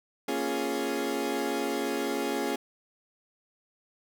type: chord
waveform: 30% pulse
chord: Bb minor seventh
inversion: none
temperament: equal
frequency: 233.1 / 277.2 / 349.2 / 415.3 Hz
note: Bb3 / Db4 / F4 / Ab4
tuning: 0 / 0 / 0 / 0 cents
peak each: -34 / -30 / -32 / -30 dBFS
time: 0.28-2.56 s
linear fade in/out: 5 ms
effects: none